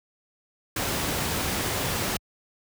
pink noise, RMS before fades -27 dBFS, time 0.76-2.17 s, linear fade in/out 5 ms, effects high-pass 60 Hz 12 dB/octave

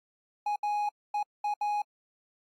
triangle tone bursts at uneven times, 830.6 Hz, G#5, in tune, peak -25 dBFS, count 5, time 0.46-0.56 / 0.63-0.89 / 1.14-1.23 / 1.44-1.54 / 1.61-1.82 s, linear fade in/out 5 ms, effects AAC 48 kbps

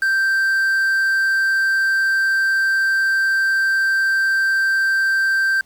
triangle tone with quantisation, 1568 Hz, G6, in tune, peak -13 dBFS, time 0.02-5.61 s, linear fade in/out 2 ms, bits 6, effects pink hiss -57 dBFS RMS until 5.65 s

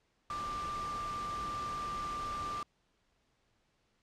sine tone in noise, 1185 Hz, D6, 15 cents sharp, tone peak -36 dBFS, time 0.3-2.63 s, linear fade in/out 2 ms, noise pink, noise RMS -45 dBFS, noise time 0.3-2.63 s, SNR +6 dB, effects pink hiss -75 dBFS RMS until 4.02 s + low-pass 6000 Hz 12 dB/octave

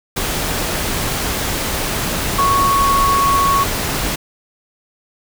sine tone in noise, 1108.7 Hz, C#6, in tune, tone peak -12 dBFS, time 2.38-3.64 s, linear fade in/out 10 ms, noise pink, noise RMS -20 dBFS, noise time 0.16-4.16 s, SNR +5 dB, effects none

